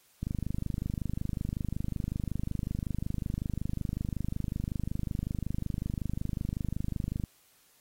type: click train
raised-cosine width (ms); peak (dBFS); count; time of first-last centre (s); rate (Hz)
5; -20; 179; 0.23-7.238; 25.4
effects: white hiss -64 dBFS RMS until 7.8 s + AAC 48 kbps